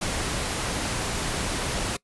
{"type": "noise", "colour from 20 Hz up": "pink", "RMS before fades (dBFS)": -28, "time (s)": [0.01, 1.97], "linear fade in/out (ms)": 10, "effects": ["noise-tail reverb RT60 0.1 s tail -22 dB re dry", "resampled to 24000 Hz"]}